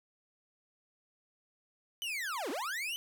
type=linear two-way sweep; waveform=40% pulse; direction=down then up; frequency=3060 to 248.5 to 3060 Hz; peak=-34 dBFS; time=2.02-2.96 s; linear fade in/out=0 ms; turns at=2.5 s; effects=none